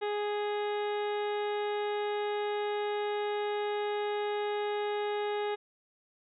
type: harmonic tone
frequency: 415 Hz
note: G#4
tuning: 1 cent flat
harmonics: 1 / 2 / 3 / 4 / 5 / 6 / 7 / 8 / 9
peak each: -31 / -36 / -45 / -45 / -46 / -51 / -50 / -53 / -49 dBFS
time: 0.01-5.56 s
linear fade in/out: 20 ms
effects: none